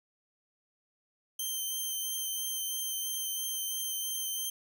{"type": "tone with vibrato", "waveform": "5% pulse", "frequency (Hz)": 3124, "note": "G7", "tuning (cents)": -7, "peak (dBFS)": -25, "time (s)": [1.39, 4.5], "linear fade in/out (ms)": 5, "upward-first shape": "sine", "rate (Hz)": 3, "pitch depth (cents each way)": 13, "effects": []}